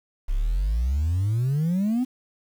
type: exponential sweep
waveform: sine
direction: up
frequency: 31.63 to 261.6 Hz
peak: -18 dBFS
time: 0.28-2.05 s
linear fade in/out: 20 ms
effects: tanh soft clip ceiling -19 dBFS + 8-bit